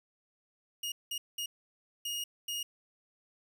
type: tone bursts at uneven times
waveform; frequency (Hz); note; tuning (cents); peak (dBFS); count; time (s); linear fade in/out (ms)
sawtooth; 2864; F7; +43; -31; 5; 0.83-0.92 / 1.11-1.18 / 1.38-1.46 / 2.05-2.24 / 2.48-2.63; 5
effects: none